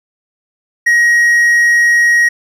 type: tone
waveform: triangle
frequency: 1890 Hz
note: A#6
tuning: 23 cents sharp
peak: -5 dBFS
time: 0.86-2.29 s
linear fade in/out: 10 ms
effects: none

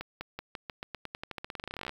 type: accelerating click train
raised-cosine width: 0.3 ms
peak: -21 dBFS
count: 28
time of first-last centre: 0.01-1.894 s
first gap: 200 ms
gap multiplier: 0.9
effects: 8-bit

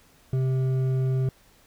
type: tone with hard clipping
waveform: sine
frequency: 130.81 Hz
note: C3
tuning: in tune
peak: -23 dBFS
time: 0.33-1.29 s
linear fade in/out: 2 ms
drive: 7 dB
effects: pink hiss -58 dBFS RMS until 1.66 s

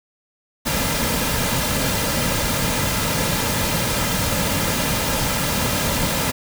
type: noise with comb filter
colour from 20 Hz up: pink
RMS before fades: -21 dBFS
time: 0.65-6.32 s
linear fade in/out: 20 ms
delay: 2.7 ms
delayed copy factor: -0.5
effects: none

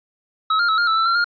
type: tone with pitch steps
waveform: square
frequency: 1288 / 1403 / 1300 / 1408 / 1317 / 1329 / 1367 / 1412 Hz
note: E6 / F6 / E6 / F6 / E6 / E6 / F6 / F6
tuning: -41 / +8 / -24 / +14 / -2 / +14 / -37 / +19 cents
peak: -16 dBFS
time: 0.5-1.244 s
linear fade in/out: 5 ms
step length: 93 ms
effects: resampled to 11025 Hz

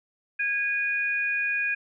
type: tone pair together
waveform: sine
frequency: 1642 / 2460 Hz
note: G#6 / D#7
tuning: -20 / -20 cents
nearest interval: perfect fifth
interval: 700 cents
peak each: -27 / -26 dBFS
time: 0.39-1.75 s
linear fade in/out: 10 ms
effects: none

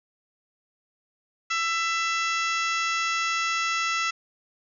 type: harmonic tone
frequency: 666 Hz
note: E5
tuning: 18 cents sharp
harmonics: 2 / 3 / 4 / 5 / 6 / 7 / 8 / 9 / 10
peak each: -27 / -30 / -30 / -36 / -39 / -41 / -37 / -42 / -39 dBFS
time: 1.5-4.11 s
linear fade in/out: 10 ms
effects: none

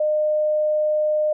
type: tone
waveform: sine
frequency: 609 Hz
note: D#5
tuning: 37 cents flat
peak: -17 dBFS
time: 0-1.33 s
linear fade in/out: 5 ms
effects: none

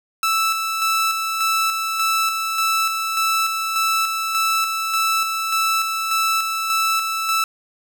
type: tone with tremolo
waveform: sawtooth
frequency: 1318.5 Hz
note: E6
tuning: in tune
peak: -13 dBFS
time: 0.23-7.44 s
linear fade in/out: 2 ms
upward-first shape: square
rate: 1.7 Hz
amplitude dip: 40%
effects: 9-bit

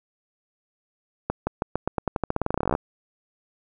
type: accelerating click train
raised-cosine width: 1 ms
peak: -9 dBFS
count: 25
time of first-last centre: 1.3-2.751 s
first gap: 170 ms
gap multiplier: 0.89
effects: none

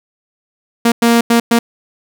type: tone bursts at uneven times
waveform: sawtooth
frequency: 233.7 Hz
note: A#3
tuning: 5 cents sharp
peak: -4 dBFS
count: 4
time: 0.85-0.92 / 1.02-1.21 / 1.3-1.4 / 1.51-1.59 s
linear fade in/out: 5 ms
effects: none

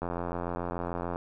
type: click train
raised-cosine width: 1 ms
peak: -19 dBFS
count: 100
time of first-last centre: 0.02-1.159 s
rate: 86.9 Hz
effects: none

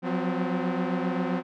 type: tone cluster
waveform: sawtooth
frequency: 178.4 / 186 / 256.9 Hz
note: F3 / F#3 / C4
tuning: +37 / +9 / -32 cents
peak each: -25 / -28 / -25 dBFS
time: 0.02-1.43 s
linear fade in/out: 50 ms
effects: low-pass 2000 Hz 12 dB/octave

